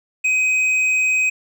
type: tone with hard clipping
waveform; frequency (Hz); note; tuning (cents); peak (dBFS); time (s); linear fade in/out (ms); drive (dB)
triangle; 2518; D#7; +20; -16; 0.24-1.3; 10; 8
effects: none